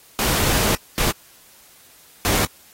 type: noise bursts at uneven times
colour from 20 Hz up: pink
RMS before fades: -20 dBFS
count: 3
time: 0.19-0.75 / 0.98-1.11 / 2.25-2.45 s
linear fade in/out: 0 ms
effects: white hiss -50 dBFS RMS until 2.73 s + AAC 48 kbps